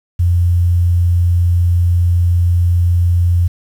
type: tone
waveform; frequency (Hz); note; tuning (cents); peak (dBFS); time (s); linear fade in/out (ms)
sine; 87.31; F2; 0; -9; 0.19-3.48; 10
effects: 7-bit